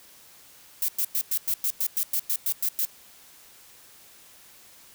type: noise bursts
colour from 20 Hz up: violet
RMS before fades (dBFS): -25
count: 13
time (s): 0.82-2.852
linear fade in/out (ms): 2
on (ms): 64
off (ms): 100
effects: white hiss -52 dBFS RMS until 4.94 s